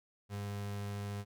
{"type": "tone", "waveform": "35% pulse", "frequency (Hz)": 101.5, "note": "G#2", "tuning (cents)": -39, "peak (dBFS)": -36, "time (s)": [0.29, 1.25], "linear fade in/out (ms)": 50, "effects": []}